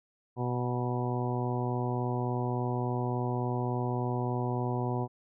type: harmonic tone with a mistuned harmonic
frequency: 123.47 Hz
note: B2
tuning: in tune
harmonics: 1 / 2 / 3 / 4 / 5 / 6 / 7 / 8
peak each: -31 / -36 / -36 / -41 / -43 / -39 / -42 / -40 dBFS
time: 0.36-5.08 s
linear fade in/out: 50 ms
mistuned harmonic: 8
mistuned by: -23 cents
effects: none